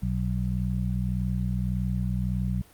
harmonic tone, 61.74 Hz, B1, in tune, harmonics 1 / 2 / 3, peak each -29 / -29 / -29 dBFS, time 0.02-2.62 s, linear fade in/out 10 ms, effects pink hiss -55 dBFS RMS until 2.73 s + Opus 32 kbps

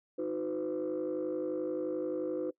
sine tone cluster, 312.9 / 364.4 / 505 Hz, D#4 / F#4 / B4, +10 / -26 / +39 cents, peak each -35 / -35 / -34 dBFS, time 0.18-2.51 s, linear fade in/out 10 ms, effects noise-tail reverb RT60 0.1 s tail -23 dB re dry + tanh soft clip ceiling -27 dBFS

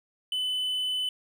triangle tone, 3012 Hz, F#7, 30 cents sharp, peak -25 dBFS, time 0.32-1.09 s, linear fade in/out 2 ms, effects none

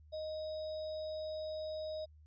sine tone with sample-and-hold, 622.3 Hz, D#5, in tune, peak -38 dBFS, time 0.12-2.06 s, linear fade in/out 20 ms, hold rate 4410 Hz, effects added 76 Hz sine -57 dBFS peak until 2.26 s + resampled to 16000 Hz

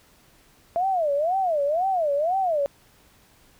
sine tone with vibrato, 661 Hz, E5, 5 cents sharp, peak -20 dBFS, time 0.76-2.66 s, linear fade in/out 0 ms, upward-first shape sine, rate 2 Hz, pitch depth 280 cents each way, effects pink hiss -57 dBFS RMS until 3.59 s

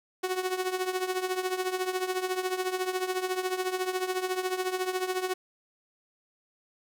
sawtooth tone with tremolo, 370 Hz, F#4, in tune, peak -21 dBFS, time 0.23-5.34 s, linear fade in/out 10 ms, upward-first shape triangle, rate 14 Hz, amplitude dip 80%, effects 10-bit

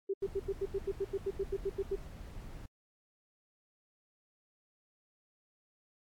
sine tone bursts, 392 Hz, G4, in tune, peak -30 dBFS, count 15, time 0.09-1.958 s, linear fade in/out 10 ms, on 48 ms, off 82 ms
brown noise, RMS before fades -46 dBFS, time 0.22-2.66 s, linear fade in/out 5 ms
effects AAC 64 kbps

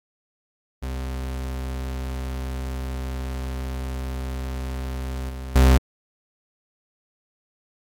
40% pulse tone with level steps, 65 Hz, C2, 11 cents flat, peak -26 / -30 / -11 dBFS, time 0.82-5.78 s, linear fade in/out 10 ms, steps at 5.29 / 5.55 s, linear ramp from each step 10 ms, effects AAC 64 kbps

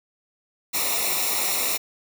white noise with comb filter, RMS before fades -24 dBFS, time 0.73-1.78 s, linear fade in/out 20 ms, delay 0.63 ms, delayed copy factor -0.8, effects none

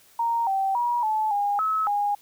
sine tone with pitch steps, 930 / 776 / 959 / 866 / 814 / 1291 / 819 Hz, A#5 / G5 / A#5 / A5 / G#5 / E6 / G#5, -4 / -18 / +49 / -28 / -35 / -37 / -24 cents, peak -21 dBFS, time 0.19-2.15 s, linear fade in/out 5 ms, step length 280 ms, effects white hiss -56 dBFS RMS until 2.21 s

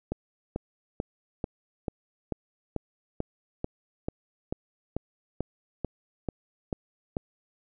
click train, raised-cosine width 2 ms, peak -16 dBFS, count 17, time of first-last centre 0.12-7.168 s, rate 2.27 Hz, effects none

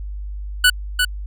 25% pulse tone with echo, 1483 Hz, F#6, 4 cents sharp, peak -6 dBFS, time 0.64-0.7 s, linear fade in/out 5 ms, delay 350 ms, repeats 1, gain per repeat -5 dB, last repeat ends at 1.05 s, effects added 50 Hz sine -26 dBFS peak until 1.26 s

